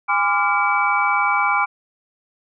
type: tone cluster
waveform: sine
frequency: 815 / 1019 / 1176 / 1392 / 2295 Hz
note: G#5 / C6 / D6 / F6 / D7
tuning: -33 / -46 / +2 / -6 / -40 cents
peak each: -22 dBFS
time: 0.08-1.66 s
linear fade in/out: 20 ms
effects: none